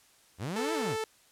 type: linear two-way sweep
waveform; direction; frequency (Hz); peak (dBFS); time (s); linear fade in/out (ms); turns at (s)
sawtooth; up then down; 77.1 to 340 to 77.1; -29; 0.38-0.97; 50; 0.73
type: tone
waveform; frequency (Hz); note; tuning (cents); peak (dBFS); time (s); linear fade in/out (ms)
sawtooth; 440; A4; 0; -27; 0.56-1.04; 2
effects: white hiss -62 dBFS RMS until 1.31 s + low-pass 11000 Hz 12 dB/octave